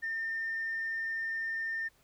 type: tone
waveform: sine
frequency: 1808 Hz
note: A6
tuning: 47 cents sharp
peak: -31 dBFS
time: 0.02-1.89 s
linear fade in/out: 20 ms
effects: tanh soft clip ceiling -28 dBFS + pink hiss -67 dBFS RMS until 2.03 s